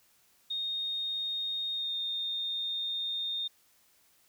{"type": "tone with pitch glide", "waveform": "sine", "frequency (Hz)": [3701, 3658], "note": ["A#7", "A#7"], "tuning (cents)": [-13, -33], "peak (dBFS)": -31, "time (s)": [0.5, 3.48], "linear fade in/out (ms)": 10, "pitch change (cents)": -20, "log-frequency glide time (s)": [1.73, 1.94], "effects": ["white hiss -66 dBFS RMS until 4.28 s"]}